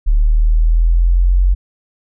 sine linear sweep, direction up, 36.71 to 46.25 Hz, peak -8 dBFS, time 0.06-1.55 s, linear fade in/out 20 ms, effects none

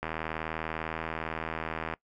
click train, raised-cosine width 0.5 ms, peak -18 dBFS, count 154, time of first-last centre 0.03-1.938 s, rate 80.2 Hz, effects noise-tail reverb RT60 0.1 s tail -21 dB re dry

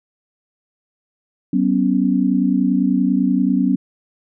sine chord, F# suspended fourth, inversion none, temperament equal with one note detuned, 189.65 / 246.9 / 277.2 Hz, F#3 / B3 / C#4, +43 / 0 / 0 cents, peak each -18 dBFS, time 1.53-3.76 s, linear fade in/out 5 ms, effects none

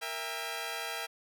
10% pulse chord, E diminished, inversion second, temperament equal with one note detuned, 466.2 / 659.3 / 802.8 Hz, Bb4 / E5 / G5, 0 / 0 / +41 cents, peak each -33 / -31 / -31 dBFS, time 0.01-1.07 s, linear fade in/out 20 ms, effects none

